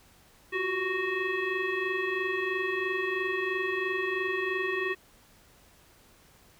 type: tone with frequency modulation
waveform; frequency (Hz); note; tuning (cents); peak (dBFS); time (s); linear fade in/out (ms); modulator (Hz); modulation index
sine; 1117; C#6; +13; -27; 0.52-4.95; 20; 737; 1.9
effects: pink hiss -59 dBFS RMS until 6.59 s